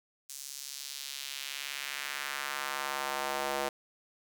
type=tone with high-pass filter sweep; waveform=square; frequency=69.6 Hz; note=C#2; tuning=8 cents sharp; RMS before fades=-37 dBFS; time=0.29-3.69 s; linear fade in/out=5 ms; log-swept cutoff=6800 to 560 Hz; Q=1.3; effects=none